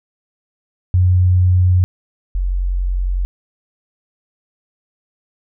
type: tone pair in turn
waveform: sine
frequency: 90.9 / 45.36 Hz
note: F#2 / F#1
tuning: -30 / -34 cents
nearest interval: octave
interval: 1204 cents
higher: first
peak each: -9 / -15 dBFS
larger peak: first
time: 0.94-1.84 / 2.35-3.25 s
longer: neither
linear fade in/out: 0 ms
effects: none